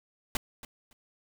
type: noise with echo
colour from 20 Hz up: pink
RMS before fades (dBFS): -29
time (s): 0.35-0.37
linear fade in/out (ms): 2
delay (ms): 280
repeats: 2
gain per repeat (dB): -15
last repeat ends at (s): 0.93
effects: none